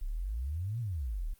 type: exponential two-way sweep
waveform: sine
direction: up then down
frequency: 31.06 to 123.2 to 31.06 Hz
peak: -32 dBFS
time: 0.01-1.34 s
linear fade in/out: 10 ms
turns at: 0.8 s
effects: white hiss -66 dBFS RMS until 1.39 s + Opus 32 kbps